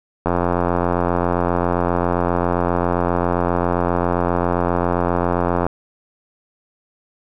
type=click train; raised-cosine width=1 ms; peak=-4 dBFS; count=474; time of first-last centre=0.26-5.666 s; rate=87.5 Hz; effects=none